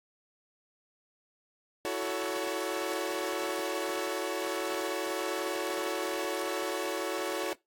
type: chord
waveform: sawtooth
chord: F# minor seventh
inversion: third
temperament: equal with one note detuned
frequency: 329.6 / 370 / 440 / 562.4 Hz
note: E4 / F#4 / A4 / C#5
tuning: 0 / 0 / 0 / +25 cents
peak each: -34 / -32 / -33 / -32 dBFS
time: 1.85-7.53 s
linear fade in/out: 0 ms
effects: noise-tail reverb RT60 0.2 s tail -22 dB re dry + AAC 64 kbps